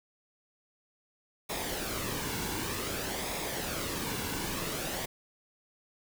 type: noise with flanger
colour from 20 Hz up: pink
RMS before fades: -35 dBFS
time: 1.49-5.06 s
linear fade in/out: 10 ms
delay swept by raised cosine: 0.67 to 1.63 ms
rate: 0.54 Hz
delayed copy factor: -0.5
effects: none